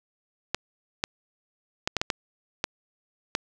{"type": "clicks", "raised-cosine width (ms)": 0.2, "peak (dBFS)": -7, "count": 8, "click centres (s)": [0.546, 1.039, 1.875, 1.967, 2.015, 2.102, 2.641, 3.351], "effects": []}